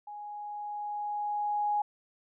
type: tone with level ramp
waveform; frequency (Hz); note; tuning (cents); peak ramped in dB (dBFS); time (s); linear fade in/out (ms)
sine; 830.6; G#5; 0; -40 to -25; 0.07-1.82; 5
effects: none